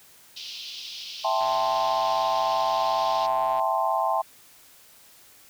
pink band-pass noise, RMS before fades -38 dBFS, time 0.36-3.27 s, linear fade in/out 10 ms, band 2800 to 5400 Hz, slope 48 dB/octave
sine chord, A minor seventh, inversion second, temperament equal, 659.3 / 784 / 880 / 1046.5 Hz, E5 / G5 / A5 / C6, 0 / 0 / 0 / 0 cents, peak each -27 dBFS, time 1.24-4.22 s, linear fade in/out 10 ms
click train, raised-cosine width 0.3 ms, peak -26 dBFS, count 283, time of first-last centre 1.41-3.596 s, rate 129 Hz
effects white hiss -53 dBFS RMS until 5.49 s

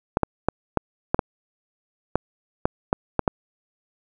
clicks, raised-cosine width 1 ms, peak -4 dBFS, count 11, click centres 0.171 / 0.233 / 0.486 / 0.773 / 1.145 / 1.192 / 2.156 / 2.655 / 2.929 / 3.193 / 3.278 s, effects none

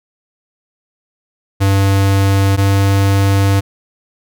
square tone pair in turn, 98 / 98.44 Hz, G2 / G2, 0 / +8 cents, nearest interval unison, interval 8 cents, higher second, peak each -10 dBFS, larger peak neither, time 1.6-2.57 / 2.57-3.61 s, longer second, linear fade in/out 20 ms, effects none

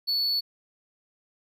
triangle tone, 4435 Hz, C#8, in tune, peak -22 dBFS, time 0.07-0.41 s, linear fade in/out 20 ms, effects none

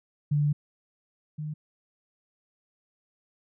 sine tone pair in turn, 146.83 / 152.09 Hz, D3 / D#3, 0 / -39 cents, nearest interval minor second, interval 61 cents, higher second, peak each -21 / -31 dBFS, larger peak first, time 0.31-0.53 / 1.38-1.54 s, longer first, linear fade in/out 10 ms, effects none

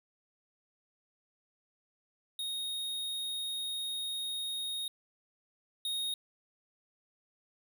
square tone pair in turn, 3729 / 3729 Hz, A#7 / A#7, 0 / 0 cents, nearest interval unison, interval 0 cents, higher neither, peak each -35 / -33 dBFS, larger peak second, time 2.39-4.88 / 5.85-6.14 s, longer first, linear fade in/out 2 ms, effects none

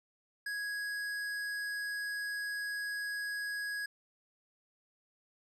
sine tone with tanh clipping, 1661.2 Hz, G#6, in tune, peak -37 dBFS, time 0.46-3.86 s, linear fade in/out 5 ms, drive 15 dB, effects none

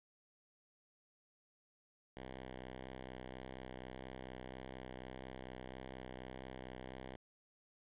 5% pulse tone with vibrato, 64.2 Hz, C2, 32 cents flat, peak -36 dBFS, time 2.17-7.16 s, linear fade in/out 0 ms, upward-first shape sine, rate 1.7 Hz, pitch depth 18 cents each way, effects resampled to 8000 Hz + 13-bit

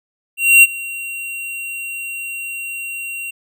square tone with ADSR envelope, 2748 Hz, F7, 29 cents flat, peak -4 dBFS, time 0.37-3.31 s, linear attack 260 ms, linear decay 31 ms, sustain -21 dB, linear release 11 ms, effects none

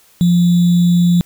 sine tone with sample-and-hold, 174.61 Hz, F3, in tune, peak -8 dBFS, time 0.21-1.21 s, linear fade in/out 0 ms, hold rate 3675 Hz, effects white hiss -50 dBFS RMS until 1.25 s

